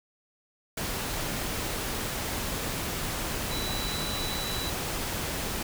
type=tone in noise; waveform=sine; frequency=3951 Hz; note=B7; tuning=in tune; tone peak=-35 dBFS; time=3.51-4.7 s; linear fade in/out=5 ms; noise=pink; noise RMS=-32 dBFS; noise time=0.77-5.63 s; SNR=-6 dB; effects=none